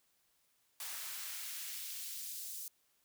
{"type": "noise with high-pass filter sweep", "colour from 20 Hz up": "white", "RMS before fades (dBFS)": -44, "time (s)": [0.8, 2.68], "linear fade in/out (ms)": 2, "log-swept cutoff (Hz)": [790, 6400], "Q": 0.78, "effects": ["white hiss -75 dBFS RMS until 3.04 s"]}